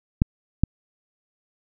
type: clicks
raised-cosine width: 5 ms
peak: -4 dBFS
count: 2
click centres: 0.219 / 0.636 s
effects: none